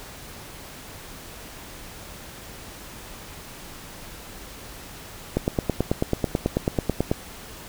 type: click train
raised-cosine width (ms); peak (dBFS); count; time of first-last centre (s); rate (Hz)
2; -7; 17; 5.37-7.115; 9.17
effects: pink hiss -41 dBFS RMS until 7.68 s